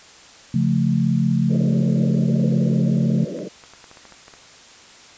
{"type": "chord", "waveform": "sine", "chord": "Db augmented", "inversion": "none", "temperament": "equal", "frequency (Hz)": [138.59, 174.61, 220], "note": ["Db3", "F3", "A3"], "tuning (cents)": [0, 0, 0], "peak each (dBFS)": -20, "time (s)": [0.54, 3.25], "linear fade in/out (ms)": 5}
{"type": "band-pass noise", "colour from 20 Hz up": "white", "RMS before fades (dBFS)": -30, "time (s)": [1.49, 3.49], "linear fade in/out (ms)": 20, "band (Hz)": [140, 600], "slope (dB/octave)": 96}
{"type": "clicks", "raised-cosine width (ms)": 0.5, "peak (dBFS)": -28, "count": 10, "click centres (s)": [3.389, 3.638, 3.736, 3.842, 3.914, 3.972, 4.053, 4.123, 4.281, 4.338]}
{"effects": ["white hiss -45 dBFS RMS until 5.17 s", "resampled to 16000 Hz"]}